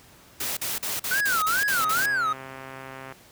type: noise bursts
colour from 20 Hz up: white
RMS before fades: -29 dBFS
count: 8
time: 0.4-2.061 s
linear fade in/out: 5 ms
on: 170 ms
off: 43 ms
type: tone with vibrato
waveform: triangle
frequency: 1448 Hz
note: F#6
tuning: 38 cents flat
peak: -20 dBFS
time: 1.11-2.33 s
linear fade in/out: 5 ms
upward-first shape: sine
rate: 2.3 Hz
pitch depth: 250 cents each way
type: click train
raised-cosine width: 0.5 ms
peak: -24 dBFS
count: 181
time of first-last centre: 1.77-3.123 s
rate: 133 Hz
effects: pink hiss -52 dBFS RMS until 3.31 s + high-pass 60 Hz 12 dB/octave